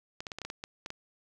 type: clicks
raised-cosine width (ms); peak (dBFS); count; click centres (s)
0.2; -21; 10; 0.205 / 0.268 / 0.318 / 0.386 / 0.417 / 0.45 / 0.501 / 0.639 / 0.861 / 0.904
effects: none